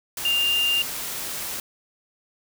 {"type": "tone in noise", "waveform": "sine", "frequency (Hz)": 2800, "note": "F7", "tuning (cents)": 4, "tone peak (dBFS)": -19, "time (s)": [0.25, 0.82], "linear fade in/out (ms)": 2, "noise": "white", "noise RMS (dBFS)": -31, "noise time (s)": [0.17, 1.6], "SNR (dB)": 9, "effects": []}